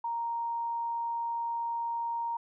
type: tone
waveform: sine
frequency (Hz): 932.3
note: A#5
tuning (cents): 0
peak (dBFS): -30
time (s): 0.04-2.37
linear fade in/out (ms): 5
effects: none